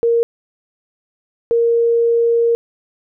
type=tone pair in turn; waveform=sine; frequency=466.2 / 466.2 Hz; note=A#4 / A#4; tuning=0 / 0 cents; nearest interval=unison; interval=0 cents; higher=neither; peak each=-11 dBFS; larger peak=neither; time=0.03-0.23 / 1.51-2.55 s; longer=second; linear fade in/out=0 ms; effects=none